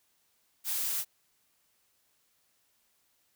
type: noise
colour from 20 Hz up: blue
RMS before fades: -32 dBFS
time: 0.64-1.05 s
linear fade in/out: 50 ms
effects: white hiss -72 dBFS RMS until 3.35 s